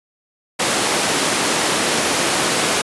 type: high-pass noise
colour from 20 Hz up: pink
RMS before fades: -18 dBFS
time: 0.59-2.82 s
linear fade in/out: 10 ms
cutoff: 270 Hz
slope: 12 dB/octave
effects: resampled to 24000 Hz